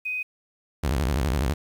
sine tone, 2505 Hz, D#7, 11 cents sharp, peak -26 dBFS, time 0.05-0.23 s, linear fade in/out 10 ms
sawtooth tone with vibrato, 67.6 Hz, C#2, 43 cents flat, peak -18 dBFS, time 0.83-1.54 s, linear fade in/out 10 ms, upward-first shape square, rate 12 Hz, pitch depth 230 cents each way
effects 9-bit

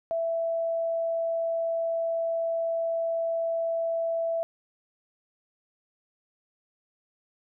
sine tone, 663 Hz, E5, 10 cents sharp, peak -25 dBFS, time 0.11-4.43 s, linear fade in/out 0 ms, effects none

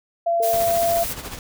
sine tone, 680 Hz, F5, 46 cents flat, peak -17 dBFS, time 0.26-1.04 s, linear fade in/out 10 ms
sine tone with exponential decay, 454.6 Hz, A#4, 43 cents flat, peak -24 dBFS, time 0.4-1.14 s, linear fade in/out 2 ms, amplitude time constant 160 ms
blue noise, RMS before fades -28 dBFS, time 0.42-1.14 s, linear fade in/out 20 ms
pink noise with tremolo, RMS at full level -31 dBFS, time 0.53-1.39 s, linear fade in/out 2 ms, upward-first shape sine, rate 14 Hz, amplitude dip 60%
effects none

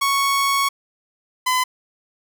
sawtooth tone pair in turn, 1108.7 / 1013.7 Hz, C#6 / B5, 0 / +45 cents, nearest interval major second, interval 155 cents, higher first, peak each -13 dBFS, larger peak neither, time 0.01-0.69 / 1.46-1.64 s, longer first, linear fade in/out 10 ms, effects none

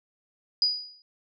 sine tone with exponential decay, 4918 Hz, D#8, 21 cents flat, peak -17 dBFS, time 0.62-1.02 s, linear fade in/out 1 ms, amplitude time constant 86 ms, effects none

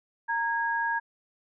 sine tone pair together, 926 / 1644.7 Hz, A#5 / G#6, -12 / -17 cents, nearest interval minor seventh, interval 995 cents, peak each -28 / -28 dBFS, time 0.28-1 s, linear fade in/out 20 ms, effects none

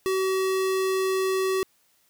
square tone, 379.6 Hz, F#4, 44 cents sharp, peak -23 dBFS, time 0.06-1.63 s, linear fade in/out 0 ms, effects white hiss -65 dBFS RMS until 2.09 s

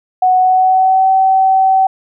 sine tone with pitch glide, 740 to 764.3 Hz, F#5 to G5, 0 to -44 cents, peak -7 dBFS, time 0.22-1.87 s, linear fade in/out 5 ms, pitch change +56 cents, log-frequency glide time 0.38-1.09 s, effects none

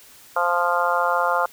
harmonic tone, 174.61 Hz, F3, in tune, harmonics 3 / 4 / 5 / 6 / 7 / 8, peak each -25 / -25 / -25 / -25 / -25 / -25 dBFS, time 0.36-1.46 s, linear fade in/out 5 ms, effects white hiss -48 dBFS RMS until 1.52 s

